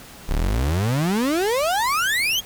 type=exponential sweep; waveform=35% pulse; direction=up; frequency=31.11 to 3322 Hz; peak=-17 dBFS; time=0.28-2.41 s; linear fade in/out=20 ms; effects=pink hiss -42 dBFS RMS until 2.45 s